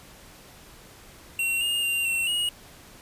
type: tone with pitch steps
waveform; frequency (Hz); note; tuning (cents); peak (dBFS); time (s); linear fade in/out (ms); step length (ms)
square; 2736 / 2831 / 2780 / 2716 / 2882; F7 / F7 / F7 / F7 / F#7; -36 / +23 / -9 / -49 / -46; -24; 1.39-2.49; 2; 220
effects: pink hiss -49 dBFS RMS until 3.01 s + resampled to 32000 Hz